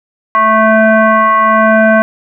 sine tone with frequency modulation, 220 Hz, A3, in tune, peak -5 dBFS, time 0.35-2.02 s, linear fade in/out 0 ms, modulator 439 Hz, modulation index 3.2, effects none

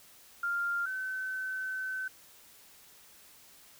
sine tone pair in turn, 1396.9 / 1525.1 Hz, F6 / G6, 0 / -48 cents, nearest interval major second, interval 152 cents, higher second, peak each -29 / -33 dBFS, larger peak first, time 0.43-0.86 / 0.86-2.08 s, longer second, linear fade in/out 5 ms, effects white hiss -57 dBFS RMS until 3.79 s

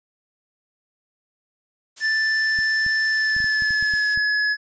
blue noise, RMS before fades -35 dBFS, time 1.96-4.16 s, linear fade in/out 20 ms
square tone with pitch glide, 1762 to 1698.1 Hz, A6 to G#6, +2 to +38 cents, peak -19 dBFS, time 2-4.57 s, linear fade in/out 50 ms, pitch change -64 cents, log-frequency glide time 3.07-4.1 s
clicks, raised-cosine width 5 ms, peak -25 dBFS, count 10, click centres 2.589 / 2.864 / 3.365 / 3.403 / 3.443 / 3.622 / 3.707 / 3.826 / 3.938 / 4.175 s
effects resampled to 16000 Hz

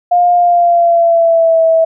sine tone with pitch glide, 707 to 652.1 Hz, F5 to E5, +21 to -19 cents, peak -6 dBFS, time 0.11-1.85 s, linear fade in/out 10 ms, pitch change -140 cents, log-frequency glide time 0.33-1.62 s, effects none

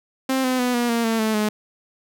sawtooth tone with pitch steps, 263.7 / 255.6 / 247.8 / 240.1 / 232.8 / 225.6 / 218.7 / 212 Hz, C4 / C4 / B3 / B3 / A#3 / A3 / A3 / G#3, +14 / -40 / +6 / -49 / -2 / +44 / -10 / +36 cents, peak -15 dBFS, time 0.29-1.49 s, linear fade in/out 5 ms, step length 150 ms, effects none

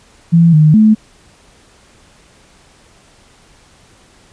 sine tone with pitch steps, 167.8 / 153.6 / 216.4 Hz, E3 / D#3 / A3, +31 / -22 / -29 cents, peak -4 dBFS, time 0.32-0.95 s, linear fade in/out 20 ms, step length 210 ms, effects pink hiss -47 dBFS RMS until 4.32 s + resampled to 22050 Hz

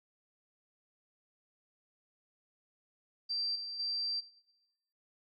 sine tone with level steps, 4699 Hz, D8, in tune, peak -32 / -40 / -33 dBFS, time 3.29-4.21 s, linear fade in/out 20 ms, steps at 3.55 / 3.79 s, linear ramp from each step 10 ms, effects noise-tail reverb RT60 0.9 s tail -17 dB re dry + AAC 64 kbps

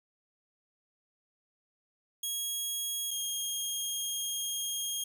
15% pulse tone pair in turn, 3300 / 3245 Hz, G#7 / G#7, -12 / -41 cents, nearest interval unison, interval 29 cents, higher first, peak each -25 dBFS, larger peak neither, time 2.23-3.11 / 3.11-5.04 s, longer second, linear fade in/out 5 ms, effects none

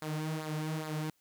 sawtooth tone with flanger, 155.56 Hz, D#3, in tune, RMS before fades -36 dBFS, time 0.02-1.1 s, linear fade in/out 2 ms, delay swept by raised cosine 0.33 to 4.93 ms, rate 2.4 Hz, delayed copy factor -0.65, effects white hiss -73 dBFS RMS until 1.2 s

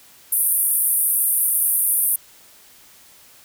pink band-pass noise, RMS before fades -19 dBFS, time 0.32-2.16 s, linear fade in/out 5 ms, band 9200 to 15000 Hz, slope 96 dB/octave, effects white hiss -49 dBFS RMS until 3.44 s

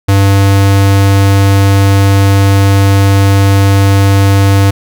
square tone, 98.5 Hz, G2, 9 cents sharp, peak -5 dBFS, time 0.08-4.71 s, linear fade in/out 10 ms, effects none

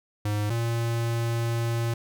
square tone pair in turn, 104.4 / 116.38 Hz, G#2 / A#2, +10 / -2 cents, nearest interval major second, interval 188 cents, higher second, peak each -25 dBFS, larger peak neither, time 0.25-0.5 / 0.5-1.94 s, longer second, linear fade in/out 5 ms, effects none

